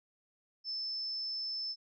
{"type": "tone", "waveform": "sine", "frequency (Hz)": 5270, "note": "E8", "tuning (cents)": -1, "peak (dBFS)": -35, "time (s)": [0.64, 1.76], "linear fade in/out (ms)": 50, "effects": []}